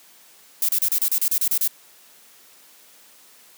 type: noise bursts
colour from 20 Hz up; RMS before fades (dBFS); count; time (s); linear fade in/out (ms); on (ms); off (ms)
violet; -20; 11; 0.62-1.677; 2; 67; 32
effects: white hiss -51 dBFS RMS until 3.57 s + high-pass 200 Hz 12 dB/octave